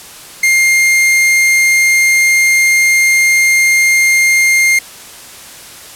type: tone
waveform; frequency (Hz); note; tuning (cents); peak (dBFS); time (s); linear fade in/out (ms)
45% pulse; 2117; C7; +20; -7; 0.43-4.79; 5
effects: white hiss -33 dBFS RMS until 5.95 s + low-pass 12000 Hz 12 dB/octave